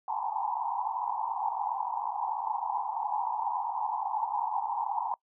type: band-pass noise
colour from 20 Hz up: white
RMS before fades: -32 dBFS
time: 0.08-5.14 s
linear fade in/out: 2 ms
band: 790 to 980 Hz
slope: 96 dB/octave
effects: noise-tail reverb RT60 0.1 s tail -24 dB re dry